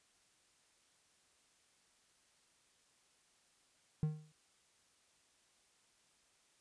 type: tone with exponential decay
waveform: triangle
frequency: 153.8 Hz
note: D#3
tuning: 20 cents flat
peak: -27 dBFS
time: 4.03-4.32 s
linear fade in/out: 0 ms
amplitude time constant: 63 ms
effects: white hiss -72 dBFS RMS until 6.6 s + resampled to 22050 Hz